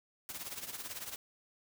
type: noise with tremolo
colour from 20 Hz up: white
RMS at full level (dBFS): -40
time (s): 0.29-1.16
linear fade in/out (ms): 0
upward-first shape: triangle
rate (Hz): 18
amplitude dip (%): 80
effects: none